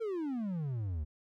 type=exponential sweep; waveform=triangle; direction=down; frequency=470 to 70.9 Hz; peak=-31 dBFS; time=0-1.05 s; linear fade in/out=20 ms; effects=none